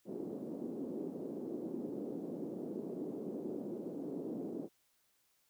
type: band-pass noise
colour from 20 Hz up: white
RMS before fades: -42 dBFS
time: 0.05-4.69 s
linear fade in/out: 50 ms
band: 210 to 390 Hz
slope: 24 dB/octave
effects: white hiss -75 dBFS RMS until 5.49 s